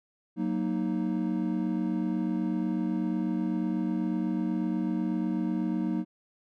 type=chord; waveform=triangle; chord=D# minor; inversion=first; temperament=equal; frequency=185 / 233.1 / 311.1 Hz; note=F#3 / A#3 / D#4; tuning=0 / 0 / 0 cents; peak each=-29 dBFS; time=0.36-6.05 s; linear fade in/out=50 ms; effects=none